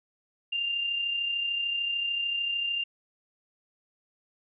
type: tone with amplitude modulation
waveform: sine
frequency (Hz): 2794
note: F7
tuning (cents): 0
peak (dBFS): -25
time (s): 0.52-2.84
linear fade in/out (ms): 10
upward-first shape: sine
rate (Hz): 33.4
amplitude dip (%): 40
effects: none